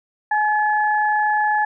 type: tone pair together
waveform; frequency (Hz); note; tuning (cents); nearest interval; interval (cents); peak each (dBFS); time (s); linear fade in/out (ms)
sine; 845.2 / 1717; G#5 / A6; +30 / -43; octave; 1227; -17 / -21; 0.31-1.65; 5
effects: none